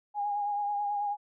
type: tone with vibrato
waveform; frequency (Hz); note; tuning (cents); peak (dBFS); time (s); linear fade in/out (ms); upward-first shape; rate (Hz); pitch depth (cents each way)
sine; 820; G#5; -22; -28; 0.14-1.17; 50; sine; 9.2; 27
effects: none